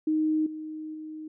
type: tone with level steps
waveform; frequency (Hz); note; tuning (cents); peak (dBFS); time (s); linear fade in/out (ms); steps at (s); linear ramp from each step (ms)
sine; 311.1; D#4; 0; -22 / -34 / -36; 0.07-1.28; 5; 0.46 / 0.94; 5
effects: none